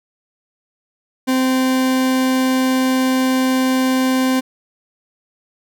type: tone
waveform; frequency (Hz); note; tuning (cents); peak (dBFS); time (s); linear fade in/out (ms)
40% pulse; 259.5; C4; -14; -13; 1.27-4.41; 20
effects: none